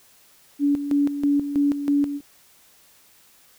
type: tone with tremolo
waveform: sine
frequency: 285.8 Hz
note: D4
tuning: 47 cents flat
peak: -16 dBFS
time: 0.59-2.21 s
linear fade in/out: 50 ms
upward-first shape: square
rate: 3.1 Hz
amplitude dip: 65%
effects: white hiss -55 dBFS RMS until 3.58 s